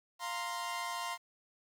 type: chord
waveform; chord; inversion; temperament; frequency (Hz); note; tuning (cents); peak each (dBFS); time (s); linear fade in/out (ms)
sawtooth; F suspended fourth; none; equal; 698.5 / 932.3 / 1046.5; F5 / Bb5 / C6; 0 / 0 / 0; -39 / -38 / -35; 0.19-1.18; 50
effects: low-pass 12000 Hz 12 dB/octave + 10-bit